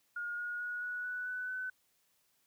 sine tone with pitch steps, 1428 / 1441.3 / 1454.6 / 1468.1 / 1481.8 / 1495.5 / 1509.4 Hz, F6 / F#6 / F#6 / F#6 / F#6 / F#6 / F#6, +38 / -46 / -30 / -14 / +2 / +18 / +34 cents, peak -36 dBFS, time 0.16-1.7 s, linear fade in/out 5 ms, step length 220 ms, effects white hiss -74 dBFS RMS until 2.46 s

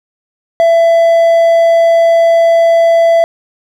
triangle tone, 668 Hz, E5, 23 cents sharp, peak -3 dBFS, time 0.6-3.24 s, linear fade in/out 0 ms, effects none

